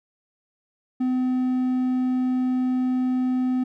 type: tone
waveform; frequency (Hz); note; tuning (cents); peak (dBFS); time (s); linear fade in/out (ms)
triangle; 254.5; C4; -48; -18; 1-3.64; 10
effects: none